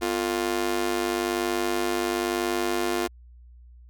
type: tone with amplitude modulation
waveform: sawtooth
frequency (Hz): 351.4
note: F4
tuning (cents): +11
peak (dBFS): -16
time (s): 0.01-3.08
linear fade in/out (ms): 20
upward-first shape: sine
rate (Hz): 101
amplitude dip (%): 95
effects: added 60 Hz sine -46 dBFS peak until 3.89 s